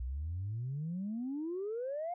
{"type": "exponential sweep", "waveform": "sine", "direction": "up", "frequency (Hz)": [58.5, 723], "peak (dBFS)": -34, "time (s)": [0, 2.14], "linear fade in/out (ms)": 5, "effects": ["tanh soft clip ceiling -31 dBFS"]}